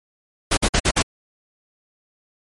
pink noise bursts, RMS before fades -17 dBFS, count 5, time 0.51-1.025 s, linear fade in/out 10 ms, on 63 ms, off 50 ms, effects MP3 48 kbps

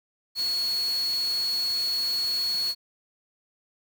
sine tone in noise, 4360 Hz, C#8, 29 cents flat, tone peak -24 dBFS, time 0.35-2.75 s, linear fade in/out 50 ms, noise white, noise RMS -39 dBFS, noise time 0.35-2.75 s, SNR +12 dB, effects none

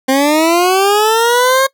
20% pulse linear sweep, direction up, 260 to 542 Hz, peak -4 dBFS, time 0.08-1.67 s, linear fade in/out 10 ms, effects noise-tail reverb RT60 0.1 s tail -21 dB re dry

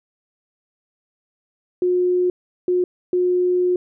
sine tone bursts at uneven times, 360.3 Hz, F#4, 46 cents flat, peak -15 dBFS, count 3, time 1.82-2.3 / 2.68-2.84 / 3.13-3.76 s, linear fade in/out 2 ms, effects none

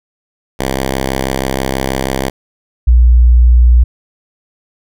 5% pulse / sine tone pair in turn, 66.2 / 60.14 Hz, C2 / B1, +21 / -45 cents, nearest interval major second, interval 166 cents, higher first, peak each -3 dBFS, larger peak neither, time 0.59-2.3 / 2.87-3.84 s, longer first, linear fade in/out 10 ms, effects none

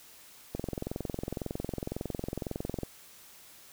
click train, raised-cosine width 2 ms, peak -20 dBFS, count 51, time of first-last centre 0.55-2.833 s, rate 21.9 Hz, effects white hiss -54 dBFS RMS until 3.72 s

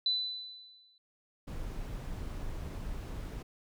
sine tone with exponential decay, 3996 Hz, B7, 20 cents sharp, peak -25 dBFS, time 0.06-0.98 s, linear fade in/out 2 ms, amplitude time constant 200 ms
brown noise, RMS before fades -39 dBFS, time 1.47-3.43 s, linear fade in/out 10 ms
effects none

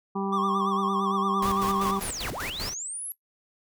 harmonic tone, 196 Hz, G3, in tune, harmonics 1 / 2 / 4 / 5 / 6, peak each -29 / -32 / -35 / -36 / -37 dBFS, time 0.15-2 s, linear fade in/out 10 ms
triangle tone with vibrato, 1132 Hz, C#6, 36 cents sharp, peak -24 dBFS, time 0.32-1.98 s, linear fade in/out 10 ms, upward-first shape sine, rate 8.8 Hz, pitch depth 96 cents each way
pink noise with tremolo, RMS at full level -34 dBFS, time 1.42-2.74 s, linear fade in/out 5 ms, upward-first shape square, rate 5.1 Hz, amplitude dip 65%
sine linear two-way sweep, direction down then up, 11540 to 55.6 to 11540 Hz, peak -32 dBFS, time 2.02-3.12 s, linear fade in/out 0 ms, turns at 2.31 s
effects noise-tail reverb RT60 0.1 s tail -18 dB re dry

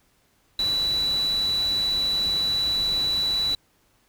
sine tone in noise, 3951 Hz, B7, in tune, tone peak -21 dBFS, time 0.59-3.55 s, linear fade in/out 2 ms, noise pink, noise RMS -37 dBFS, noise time 0.59-3.55 s, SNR +13 dB, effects pink hiss -64 dBFS RMS until 4.08 s

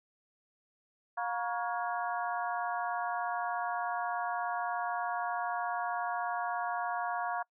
harmonic tone with a mistuned harmonic, 236.7 Hz, A#3, 27 cents sharp, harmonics 3 / 4 / 5 / 6 / 7, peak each -35 / -37 / -39 / -41 / -42 dBFS, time 1.17-7.43 s, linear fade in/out 10 ms, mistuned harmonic 5, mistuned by -96 cents, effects noise-tail reverb RT60 0.1 s tail -26 dB re dry

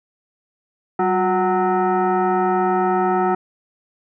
sine tone with frequency modulation, 191.2 Hz, G3, 43 cents flat, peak -15 dBFS, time 0.99-3.35 s, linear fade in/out 5 ms, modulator 554 Hz, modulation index 1.8, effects none

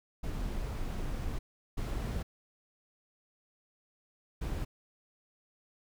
brown noise bursts at uneven times, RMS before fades -35 dBFS, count 3, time 0.23-1.39 / 1.77-2.23 / 4.41-4.65 s, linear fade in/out 10 ms, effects none

